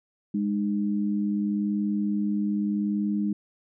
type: tone pair together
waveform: sine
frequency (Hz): 205.2 / 306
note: G#3 / D#4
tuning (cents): -21 / -29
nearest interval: perfect fifth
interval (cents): 692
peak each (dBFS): -24 / -30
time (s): 0.34-3.33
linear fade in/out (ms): 5
effects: none